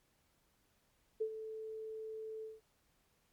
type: tone with ADSR envelope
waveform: sine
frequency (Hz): 438.9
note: A4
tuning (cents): -4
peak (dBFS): -31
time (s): 1.2-2.61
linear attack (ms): 15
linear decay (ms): 73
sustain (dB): -11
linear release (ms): 180
effects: pink hiss -75 dBFS RMS until 3.32 s + MP3 96 kbps